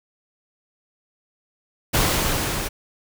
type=noise with level ramp; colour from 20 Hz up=pink; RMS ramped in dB=-18 to -27 dBFS; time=1.93-2.69 s; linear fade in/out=20 ms; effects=none